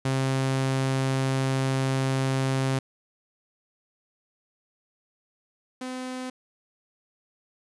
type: tone pair in turn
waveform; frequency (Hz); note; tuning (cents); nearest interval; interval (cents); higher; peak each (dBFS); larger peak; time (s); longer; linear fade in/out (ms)
sawtooth; 133.2 / 255.5; C3 / C4; +31 / -41; major seventh; 1128; second; -19 / -28; first; 0.05-2.79 / 5.81-6.3; first; 5
effects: resampled to 24000 Hz + 10-bit